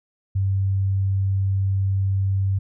sine tone, 97 Hz, G2, 18 cents flat, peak -18 dBFS, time 0.35-2.59 s, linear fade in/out 10 ms, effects none

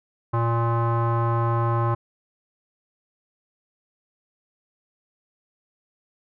square tone with low-pass filter, 116.54 Hz, A#2, in tune, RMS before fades -22 dBFS, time 0.33-1.95 s, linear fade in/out 10 ms, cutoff 1100 Hz, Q 4.6, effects none

